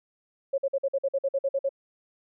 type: tone bursts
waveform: sine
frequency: 547 Hz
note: C#5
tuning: 23 cents flat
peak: -22 dBFS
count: 12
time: 0.53-1.692 s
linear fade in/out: 10 ms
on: 51 ms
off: 50 ms
effects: none